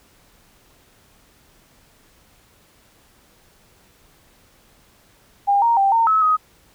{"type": "tone with pitch steps", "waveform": "sine", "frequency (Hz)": [804, 932, 786, 914, 1293, 1257], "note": ["G5", "A#5", "G5", "A#5", "E6", "D#6"], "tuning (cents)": [44, -1, 4, -34, -34, 17], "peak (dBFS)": -13, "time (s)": [5.47, 6.37], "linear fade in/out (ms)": 20, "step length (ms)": 150, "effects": ["pink hiss -55 dBFS RMS until 6.74 s"]}